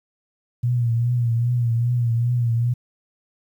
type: tone with vibrato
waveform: sine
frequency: 119.1 Hz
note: A#2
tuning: 38 cents sharp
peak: -17 dBFS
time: 0.63-2.74 s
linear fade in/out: 10 ms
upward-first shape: triangle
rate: 2.5 Hz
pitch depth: 66 cents each way
effects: 9-bit